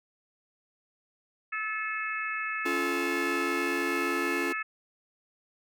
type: harmonic tone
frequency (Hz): 433.6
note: A4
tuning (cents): -25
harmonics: 3 / 4 / 5 / 6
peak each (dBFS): -35 / -34 / -37 / -37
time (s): 1.52-4.63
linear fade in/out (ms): 10
type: chord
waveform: 45% pulse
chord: Db augmented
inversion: none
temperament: just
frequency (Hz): 277.2 / 346.5 / 433.1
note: Db4 / F4 / A4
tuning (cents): 0 / -14 / -27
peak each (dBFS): -34 / -32 / -36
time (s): 2.65-4.53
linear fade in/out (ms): 10
effects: none